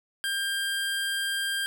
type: tone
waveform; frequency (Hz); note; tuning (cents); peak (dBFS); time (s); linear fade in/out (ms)
25% pulse; 1595; G6; +30; -23; 0.24-1.66; 0
effects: none